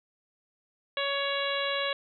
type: harmonic tone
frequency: 559 Hz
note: C#5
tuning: 14 cents sharp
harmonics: 1 / 2 / 3 / 4 / 5 / 6 / 7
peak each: -32 / -35 / -35 / -37 / -36 / -36 / -37 dBFS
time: 0.97-1.93 s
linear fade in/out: 2 ms
effects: none